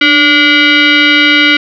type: tone with frequency modulation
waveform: sine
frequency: 297.9 Hz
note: D4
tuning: 25 cents sharp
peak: -4 dBFS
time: 0.01-1.57 s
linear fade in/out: 5 ms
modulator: 869 Hz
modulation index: 3.6
effects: none